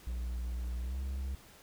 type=tone with pitch glide; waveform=triangle; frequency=60.3 to 66.52 Hz; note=B1 to C2; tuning=-41 to +29 cents; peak=-32 dBFS; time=0.07-1.35 s; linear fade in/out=0 ms; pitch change=+170 cents; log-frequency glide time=0.8-0.99 s; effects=pink hiss -57 dBFS RMS until 1.62 s